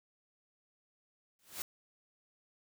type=noise with exponential growth; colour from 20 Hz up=white; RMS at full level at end=-36 dBFS; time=1.39-1.62 s; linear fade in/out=1 ms; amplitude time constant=48 ms; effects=none